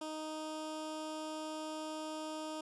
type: tone with notch filter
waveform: 15% pulse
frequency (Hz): 311.1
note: D#4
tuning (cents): 0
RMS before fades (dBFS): -42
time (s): 0.01-2.61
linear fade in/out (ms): 5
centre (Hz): 1800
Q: 1.7
effects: resampled to 24000 Hz